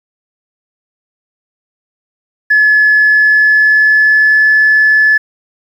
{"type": "tone with pitch glide", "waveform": "sine", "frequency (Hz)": [1712, 1726.9], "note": ["A6", "A6"], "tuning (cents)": [-48, -33], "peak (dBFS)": -4, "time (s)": [2.5, 5.18], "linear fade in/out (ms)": 10, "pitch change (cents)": 15, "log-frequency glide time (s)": [2.93, 4.47], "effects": ["tanh soft clip ceiling -1 dBFS", "7-bit"]}